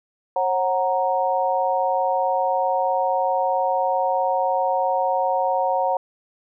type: chord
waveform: sine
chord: F# major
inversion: second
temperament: equal with one note detuned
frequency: 540.8 / 740 / 932.3 Hz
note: C#5 / F#5 / A#5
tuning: -43 / 0 / 0 cents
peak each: -23 / -22 / -23 dBFS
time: 0.36-5.97 s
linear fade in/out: 2 ms
effects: none